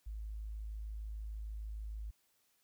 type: tone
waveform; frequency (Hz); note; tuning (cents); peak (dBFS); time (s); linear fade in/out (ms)
sine; 53.3; G#1; +46; -40; 0.06-2.11; 10
effects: white hiss -75 dBFS RMS until 2.63 s